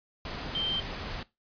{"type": "tone in noise", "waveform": "sine", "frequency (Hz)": 3136, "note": "G7", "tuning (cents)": 0, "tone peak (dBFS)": -28, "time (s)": [0.55, 0.8], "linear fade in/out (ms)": 2, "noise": "pink", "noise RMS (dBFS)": -37, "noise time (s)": [0.25, 1.23], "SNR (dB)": 6, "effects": ["noise-tail reverb RT60 0.2 s tail -18 dB re dry", "resampled to 11025 Hz"]}